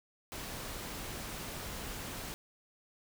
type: noise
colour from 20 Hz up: pink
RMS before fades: -42 dBFS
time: 0.32-2.34 s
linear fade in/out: 0 ms
effects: none